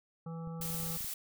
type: harmonic tone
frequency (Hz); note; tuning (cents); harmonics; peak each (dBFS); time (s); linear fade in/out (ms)
164.81; E3; 0; 1 / 3 / 5 / 7 / 8; -39 / -49 / -53 / -56 / -57; 0.26-0.97; 5
type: clicks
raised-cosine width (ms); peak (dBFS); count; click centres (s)
5; -38; 12; 0.474 / 0.604 / 0.657 / 0.704 / 0.746 / 0.802 / 0.832 / 0.864 / 0.904 / 0.971 / 1.008 / 1.046
type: noise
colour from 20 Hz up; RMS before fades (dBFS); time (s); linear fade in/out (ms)
blue; -39; 0.61-1.14; 5
effects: none